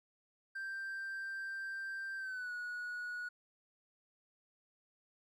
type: tone with pitch glide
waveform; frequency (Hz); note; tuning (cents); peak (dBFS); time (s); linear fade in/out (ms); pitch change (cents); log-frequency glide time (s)
triangle; 1574 to 1460.1; G6 to F#6; +7 to -23; -37; 0.55-3.29; 10; -130; 2.17-2.52
effects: tanh soft clip ceiling -33 dBFS